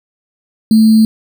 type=tone with sample-and-hold; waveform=sine; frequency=220 Hz; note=A3; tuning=in tune; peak=-4 dBFS; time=0.71-1.05 s; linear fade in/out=2 ms; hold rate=4410 Hz; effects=none